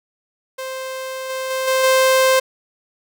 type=tone with level steps; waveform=sawtooth; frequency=523.3 Hz; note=C5; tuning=in tune; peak=-22 / -19 / -16 / -11 / -8 dBFS; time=0.58-2.4 s; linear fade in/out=10 ms; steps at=1.29 / 1.5 / 1.67 / 1.83 s; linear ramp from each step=10 ms; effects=none